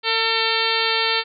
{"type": "harmonic tone", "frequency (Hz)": 450.5, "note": "A4", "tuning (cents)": 41, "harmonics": [1, 2, 3, 4, 5, 6, 7, 8, 9, 10], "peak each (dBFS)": [-27, -27, -27, -27, -27, -27, -27, -27, -27, -27], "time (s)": [0.03, 1.24], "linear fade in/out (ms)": 50, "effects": []}